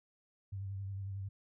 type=tone with vibrato; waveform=sine; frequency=97.8 Hz; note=G2; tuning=4 cents flat; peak=-38 dBFS; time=0.52-1.29 s; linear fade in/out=10 ms; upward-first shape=sine; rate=11 Hz; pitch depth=36 cents each way; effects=none